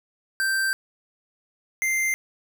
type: tone pair in turn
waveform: square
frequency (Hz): 1565 / 2089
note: G6 / C7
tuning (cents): -3 / -3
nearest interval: perfect fourth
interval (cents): 500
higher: second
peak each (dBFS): -22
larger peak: neither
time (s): 0.4-0.73 / 1.82-2.14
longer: first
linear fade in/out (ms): 0
effects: none